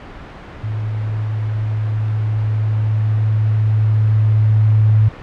sine tone with level ramp, 107.8 Hz, A2, 35 cents flat, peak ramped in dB -19 to -8 dBFS, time 0.63-5.09 s, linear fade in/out 10 ms, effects pink hiss -34 dBFS RMS until 5.22 s + low-pass 2000 Hz 12 dB/octave

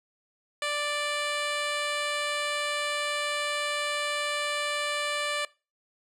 10% pulse tone with low-pass filter, 587.3 Hz, D5, in tune, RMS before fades -30 dBFS, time 0.62-5.45 s, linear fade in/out 2 ms, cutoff 8400 Hz, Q 0.91, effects noise-tail reverb RT60 0.3 s tail -21 dB re dry

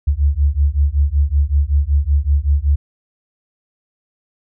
sine beating tone pair, 69.2 / 74.5 Hz, C#2 / D2, -2 / +25 cents, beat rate 5.3 Hz, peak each -15 dBFS, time 0.07-2.76 s, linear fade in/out 10 ms, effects none

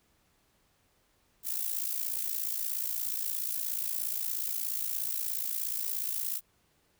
violet noise with amplitude modulation, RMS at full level -30 dBFS, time 1.43-6.41 s, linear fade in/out 50 ms, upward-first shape sine, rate 56.9 Hz, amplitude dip 75%, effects pink hiss -70 dBFS RMS until 6.99 s

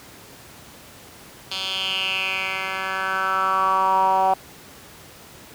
10% pulse tone with band-pass filter sweep, 190.1 Hz, F#3, 47 cents sharp, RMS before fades -22 dBFS, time 1.51-4.34 s, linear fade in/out 5 ms, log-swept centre 3800 to 790 Hz, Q 5.2, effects pink hiss -44 dBFS RMS until 5.54 s + high-pass 80 Hz 12 dB/octave

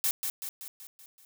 blue noise with echo, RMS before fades -27 dBFS, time 0.04-0.11 s, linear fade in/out 0 ms, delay 190 ms, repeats 6, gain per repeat -5 dB, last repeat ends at 1.25 s, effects none

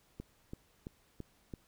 click train, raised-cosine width 3 ms, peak -29 dBFS, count 5, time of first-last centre 0.2-1.538 s, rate 2.99 Hz, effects pink hiss -69 dBFS RMS until 1.67 s

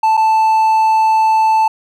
triangle tone with dropouts, 880 Hz, A5, in tune, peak -7 dBFS, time 0.03-1.68 s, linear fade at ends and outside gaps 5 ms, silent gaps 0.17-0.174 s, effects none

